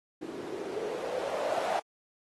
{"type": "noise with low-pass filter sweep", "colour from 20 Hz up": "violet", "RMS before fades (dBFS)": -34, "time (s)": [0.21, 1.8], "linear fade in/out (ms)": 10, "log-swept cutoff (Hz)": [320, 710], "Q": 5.9, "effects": ["AAC 32 kbps"]}